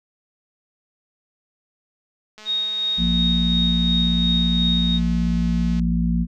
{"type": "click train", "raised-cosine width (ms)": 0.2, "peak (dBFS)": -25, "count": 732, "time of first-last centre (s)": [2.38, 5.796], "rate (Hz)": 214}
{"type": "tone with tremolo", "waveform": "sine", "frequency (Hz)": 3731, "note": "A#7", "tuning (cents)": 1, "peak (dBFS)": -19, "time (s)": [2.45, 5], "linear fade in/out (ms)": 50, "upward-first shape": "sine", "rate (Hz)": 2.8, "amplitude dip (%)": 35}
{"type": "harmonic tone", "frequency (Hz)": 58.27, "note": "A#1", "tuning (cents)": 0, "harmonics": [1, 3, 4], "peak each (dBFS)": [-22, -20, -24], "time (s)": [2.97, 6.27], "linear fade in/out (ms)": 50}
{"effects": []}